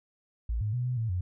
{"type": "tone with pitch steps", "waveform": "sine", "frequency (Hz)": [56.7, 105.6, 123.4, 125.4, 113, 90.5], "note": ["A#1", "G#2", "B2", "B2", "A2", "F#2"], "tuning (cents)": [-47, 29, -1, 27, 47, -38], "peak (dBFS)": -27, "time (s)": [0.49, 1.21], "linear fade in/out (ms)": 5, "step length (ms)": 120, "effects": []}